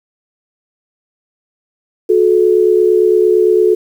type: tone pair together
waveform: sine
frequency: 363.5 / 432.3 Hz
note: F#4 / A4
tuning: -31 / -31 cents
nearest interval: minor third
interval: 300 cents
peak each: -10 dBFS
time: 2.09-3.75 s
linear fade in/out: 10 ms
effects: 7-bit